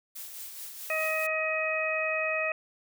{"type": "noise with tremolo", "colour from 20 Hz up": "blue", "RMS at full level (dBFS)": -40, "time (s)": [0.15, 1.27], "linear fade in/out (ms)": 10, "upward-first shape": "sine", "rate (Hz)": 4.7, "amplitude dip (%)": 40}
{"type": "harmonic tone", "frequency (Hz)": 631, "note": "D#5", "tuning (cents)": 24, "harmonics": [1, 2, 3, 4], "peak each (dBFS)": [-31, -36, -34, -30], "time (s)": [0.9, 2.52], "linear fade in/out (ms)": 2}
{"effects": []}